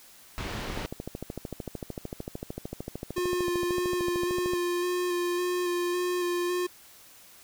pink low-pass noise, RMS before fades -35 dBFS, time 0.38-0.86 s, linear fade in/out 0 ms, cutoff 4300 Hz, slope 12 dB/octave
click train, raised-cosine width 2 ms, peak -21 dBFS, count 52, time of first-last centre 0.7-4.535 s, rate 13.3 Hz
square tone with vibrato, 354.7 Hz, F4, 27 cents sharp, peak -27 dBFS, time 3.16-6.67 s, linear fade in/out 10 ms, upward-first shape square, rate 1.8 Hz, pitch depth 15 cents each way
effects white hiss -53 dBFS RMS until 7.43 s

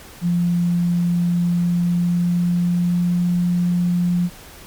sine tone with pitch glide, 173.8 to 176.02 Hz, F3 to F3, -8 to +14 cents, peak -15 dBFS, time 0.21-4.3 s, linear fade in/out 50 ms, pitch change +22 cents, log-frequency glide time 1.55-3.38 s, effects pink hiss -41 dBFS RMS until 4.66 s + MP3 96 kbps

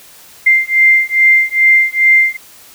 sine beating tone pair, 2093 / 2095.4 Hz, C7 / C7, 0 / +2 cents, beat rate 2.4 Hz, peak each -10 dBFS, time 0.46-2.37 s, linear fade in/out 10 ms, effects white hiss -40 dBFS RMS until 2.74 s

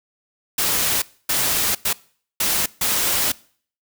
white noise bursts at uneven times, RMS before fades -20 dBFS, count 5, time 0.58-1.02 / 1.29-1.75 / 1.85-1.93 / 2.4-2.66 / 2.81-3.32 s, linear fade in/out 5 ms, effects noise-tail reverb RT60 0.5 s tail -22 dB re dry

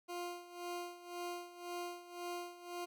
20% pulse tone with tremolo, 351.1 Hz, F4, 9 cents sharp, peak -35 dBFS, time 0.08-2.86 s, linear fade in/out 20 ms, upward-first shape sine, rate 1.9 Hz, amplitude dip 80%, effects none

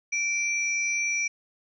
sine tone pair together, 2341 / 5851 Hz, D7 / F#8, -6 / -20 cents, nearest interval octave + major third, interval 1586 cents, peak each -25 / -31 dBFS, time 0.12-1.28 s, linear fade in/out 10 ms, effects none

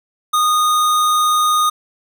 square tone, 1233 Hz, D#6, 16 cents flat, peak -13 dBFS, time 0.33-1.7 s, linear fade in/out 10 ms, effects none

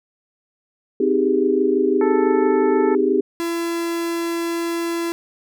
sine chord, Ab major seventh, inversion first, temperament just, 259.6 / 311.5 / 389.3 / 415.3 Hz, C4 / Eb4 / G4 / Ab4, -13 / +2 / -12 / 0 cents, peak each -22 / -22 / -18 / -21 dBFS, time 1-3.21 s, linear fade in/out 5 ms
harmonic tone, 440 Hz, A4, in tune, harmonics 1 / 2 / 3 / 4 / 5, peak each -23 / -25 / -31 / -35 / -38 dBFS, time 2.01-2.95 s, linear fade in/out 2 ms
45% pulse tone, 337.4 Hz, E4, 40 cents sharp, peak -21 dBFS, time 3.4-5.12 s, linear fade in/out 0 ms
effects none

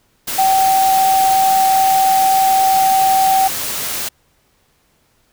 sine tone in noise, 768 Hz, G5, 36 cents flat, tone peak -10 dBFS, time 0.38-3.48 s, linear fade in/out 10 ms, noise white, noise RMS -22 dBFS, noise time 0.27-4.09 s, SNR +9 dB, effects pink hiss -59 dBFS RMS until 5.32 s

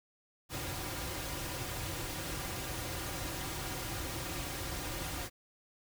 pink noise with comb filter, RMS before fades -39 dBFS, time 0.49-5.3 s, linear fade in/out 50 ms, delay 4.6 ms, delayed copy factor -0.6, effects none

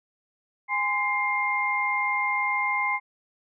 sine tone cluster, 825 / 1032 / 2113 Hz, G#5 / C6 / C7, -12 / -24 / +16 cents, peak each -30 / -28 / -25 dBFS, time 0.68-3 s, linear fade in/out 50 ms, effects none

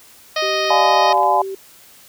harmonic tone, 622.3 Hz, D#5, in tune, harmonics 1 / 2 / 3 / 4 / 5 / 6 / 7 / 8 / 9, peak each -21 / -24 / -26 / -27 / -28 / -29 / -29 / -30 / -31 dBFS, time 0.36-1.13 s, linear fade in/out 5 ms
clicks, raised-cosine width 0.3 ms, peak -24 dBFS, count 7, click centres 0.382 / 0.536 / 0.649 / 0.698 / 1.142 / 1.177 / 1.232 s
sine tone, 386.4 Hz, G4, 25 cents flat, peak -24 dBFS, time 0.42-1.55 s, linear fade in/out 5 ms
sine chord, D diminished seventh, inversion none, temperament just, 587.3 / 704.8 / 845.8 / 1014.9 Hz, D5 / F5 / Ab5 / Cb6, 0 / +16 / +31 / +47 cents, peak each -21 / -18 / -16 / -18 dBFS, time 0.7-1.42 s, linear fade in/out 5 ms
effects white hiss -46 dBFS RMS until 2.08 s

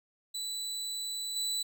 30% pulse tone with level steps, 3970 Hz, B7, 8 cents sharp, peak -32 / -28 dBFS, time 0.34-1.63 s, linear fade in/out 10 ms, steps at 1.36 s, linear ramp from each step 2 ms, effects none

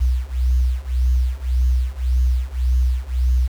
sine beating tone pair, 61.74 / 63.54 Hz, B1 / B1, 0 / +50 cents, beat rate 1.8 Hz, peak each -18 / -17 dBFS, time 0-3.48 s, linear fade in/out 20 ms, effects tanh soft clip ceiling -10 dBFS + 7-bit

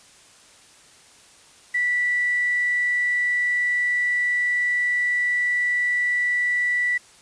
sine tone with quantisation, 1961 Hz, B6, 13 cents flat, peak -19 dBFS, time 1.74-6.98 s, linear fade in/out 10 ms, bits 7, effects white hiss -51 dBFS RMS until 7.21 s + resampled to 22050 Hz

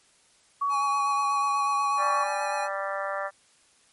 sine tone, 1127 Hz, C#6, 28 cents sharp, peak -23 dBFS, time 0.61-2.24 s, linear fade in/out 10 ms
square tone with vibrato, 830.6 Hz, G#5, in tune, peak -30 dBFS, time 0.69-2.69 s, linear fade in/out 50 ms, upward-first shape sine, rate 8.2 Hz, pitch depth 26 cents each way
harmonic tone, 196 Hz, G3, in tune, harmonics 3 / 4 / 5 / 6 / 7 / 8 / 9 / 10, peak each -32 / -36 / -40 / -35 / -36 / -44 / -36 / -46 dBFS, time 1.97-3.31 s, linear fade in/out 50 ms
effects white hiss -61 dBFS RMS until 3.92 s + MP3 48 kbps

